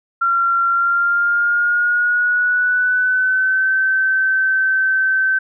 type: tone with pitch glide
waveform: sine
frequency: 1373 to 1541.1 Hz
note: F6 to G6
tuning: -30 to -30 cents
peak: -13 dBFS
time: 0.21-5.39 s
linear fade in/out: 10 ms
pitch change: +200 cents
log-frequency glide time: 0.67-3.71 s
effects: none